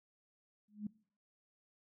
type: tone with exponential growth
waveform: sine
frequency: 209.3 Hz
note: G#3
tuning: 14 cents sharp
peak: -34 dBFS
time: 0.68-0.87 s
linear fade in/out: 5 ms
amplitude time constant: 41 ms
effects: noise-tail reverb RT60 0.5 s tail -22 dB re dry